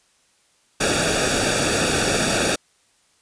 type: noise with comb filter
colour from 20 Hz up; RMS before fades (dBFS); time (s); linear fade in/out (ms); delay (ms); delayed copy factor
pink; -20; 0.8-2.56; 10; 0.97; -0.8
effects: white hiss -61 dBFS RMS until 3.21 s + resampled to 22050 Hz